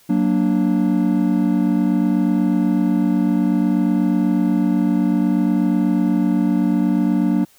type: chord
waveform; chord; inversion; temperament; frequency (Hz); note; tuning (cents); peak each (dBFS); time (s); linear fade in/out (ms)
triangle; Gb augmented; none; equal; 185 / 233.1 / 293.7; Gb3 / Bb3 / D4; 0 / 0 / 0; -17; 0.09-7.45; 10
effects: white hiss -53 dBFS RMS until 7.58 s